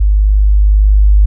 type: tone with level ramp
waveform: sine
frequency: 50.9 Hz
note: G#1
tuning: 34 cents flat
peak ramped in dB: -6 to -3 dBFS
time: 0-1.26 s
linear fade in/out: 10 ms
effects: none